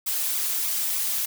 blue noise with flanger, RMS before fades -26 dBFS, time 0.06-1.26 s, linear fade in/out 10 ms, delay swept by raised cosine 0.82 to 5.12 ms, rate 3.3 Hz, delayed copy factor +0.85, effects none

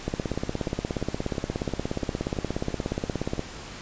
two click trains, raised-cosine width 2 ms, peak -23 / -13 dBFS, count 10 / 57, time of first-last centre 0.34-3.381 / 0.08-3.394 s, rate 2.96 / 16.9 Hz, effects pink hiss -40 dBFS RMS until 3.81 s + resampled to 16000 Hz

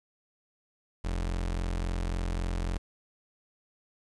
35% pulse tone, 43.65 Hz, F1, in tune, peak -27 dBFS, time 1.04-2.78 s, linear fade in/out 10 ms, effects resampled to 22050 Hz + 9-bit

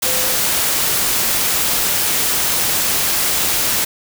sine tone in noise, 511 Hz, C5, 41 cents flat, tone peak -27 dBFS, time 0.05-0.36 s, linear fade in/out 10 ms, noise white, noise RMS -17 dBFS, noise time 0.02-3.85 s, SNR -13 dB, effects none

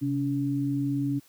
sine tone pair together, 133.61 / 283.1 Hz, C3 / C#4, +37 / +37 cents, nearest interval octave + minor second, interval 1300 cents, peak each -29 / -26 dBFS, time 0.01-1.2 s, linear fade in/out 20 ms, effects white hiss -59 dBFS RMS until 1.28 s + high-pass 60 Hz 12 dB/octave

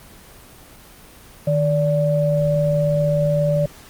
sine tone pair together, 153.71 / 581 Hz, D#3 / D5, -21 / -19 cents, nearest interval octave + major seventh, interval 2302 cents, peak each -18 dBFS, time 1.47-3.66 s, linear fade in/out 5 ms, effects pink hiss -44 dBFS RMS until 3.89 s + Opus 24 kbps

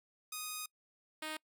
5% pulse tone pair in turn, 1244 / 311 Hz, D#6 / D#4, -1 / -1 cents, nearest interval 2 octaves, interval 2400 cents, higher first, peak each -28 dBFS, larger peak neither, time 0.32-0.66 / 1.22-1.37 s, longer first, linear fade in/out 5 ms, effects noise-tail reverb RT60 0.1 s tail -26 dB re dry

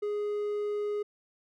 triangle tone, 415.3 Hz, G#4, in tune, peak -27 dBFS, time 0.02-1.03 s, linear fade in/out 10 ms, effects none

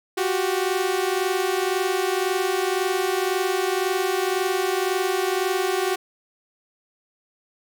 sawtooth tone pair together, 363.8 / 385.7 Hz, F#4 / G4, -29 / -28 cents, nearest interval minor second, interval 101 cents, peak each -20 dBFS, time 0.17-5.96 s, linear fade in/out 10 ms, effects none

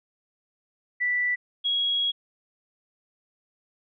sine tone pair in turn, 1970 / 3313 Hz, B6 / G#7, -5 / -5 cents, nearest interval major sixth, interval 900 cents, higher second, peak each -22 dBFS, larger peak neither, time 1-1.36 / 1.64-2.12 s, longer second, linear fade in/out 20 ms, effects none

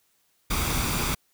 pink noise with comb filter, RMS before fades -26 dBFS, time 0.5-1.15 s, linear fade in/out 10 ms, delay 0.84 ms, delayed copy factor +0.5, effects white hiss -68 dBFS RMS until 1.33 s

